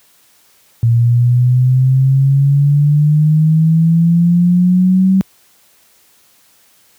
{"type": "exponential sweep", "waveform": "sine", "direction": "up", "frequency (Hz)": [115.8, 191.9], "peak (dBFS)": -7, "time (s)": [0.83, 5.21], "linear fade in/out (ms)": 0, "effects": ["white hiss -51 dBFS RMS until 6.98 s", "high-pass 60 Hz 12 dB/octave"]}